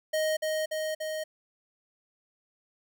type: tone with echo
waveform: square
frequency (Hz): 624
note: D#5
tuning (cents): +5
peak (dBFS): -26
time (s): 0.13-0.37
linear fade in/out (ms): 10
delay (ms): 290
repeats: 3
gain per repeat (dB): -2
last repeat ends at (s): 1.24
effects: none